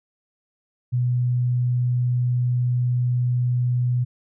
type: tone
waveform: sine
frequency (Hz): 123.47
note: B2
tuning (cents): 0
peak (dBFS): -18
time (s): 0.92-4.05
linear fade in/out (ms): 20
effects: none